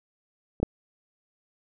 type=clicks; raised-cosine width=2 ms; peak=-23 / -9 dBFS; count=2; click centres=0.601 / 0.63 s; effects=none